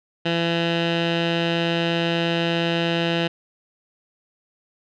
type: tone with low-pass filter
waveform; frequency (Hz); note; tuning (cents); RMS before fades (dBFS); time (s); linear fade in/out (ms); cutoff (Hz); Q
15% pulse; 168.4; E3; +37; -22; 0.25-3.28; 10; 3200; 3.8
effects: none